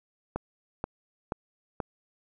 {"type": "click train", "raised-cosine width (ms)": 1, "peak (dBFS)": -16, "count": 4, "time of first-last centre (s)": [0.36, 1.802], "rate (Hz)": 2.08, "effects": []}